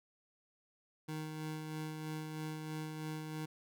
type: tone with tremolo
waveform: 25% pulse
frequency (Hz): 155.56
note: D#3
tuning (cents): 0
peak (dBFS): -35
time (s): 1.08-3.46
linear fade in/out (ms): 10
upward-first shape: sine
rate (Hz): 3.1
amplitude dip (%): 35
effects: none